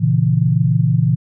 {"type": "chord", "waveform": "sine", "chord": "A# diminished", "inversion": "none", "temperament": "equal with one note detuned", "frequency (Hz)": [117.42, 138.59, 164.81], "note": ["A#2", "C#3", "E3"], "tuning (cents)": [13, 0, 0], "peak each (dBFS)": -16, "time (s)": [0, 1.16], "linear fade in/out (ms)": 20, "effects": []}